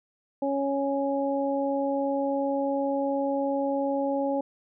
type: harmonic tone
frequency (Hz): 277.2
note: C#4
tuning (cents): 0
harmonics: 1 / 2 / 3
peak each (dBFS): -28 / -27 / -32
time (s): 0.42-4.41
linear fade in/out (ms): 5
effects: none